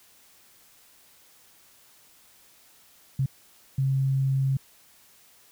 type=tone bursts at uneven times; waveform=sine; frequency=134.7 Hz; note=C#3; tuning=49 cents flat; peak=-21 dBFS; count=2; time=3.19-3.26 / 3.78-4.57 s; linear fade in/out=5 ms; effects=white hiss -57 dBFS RMS until 5.51 s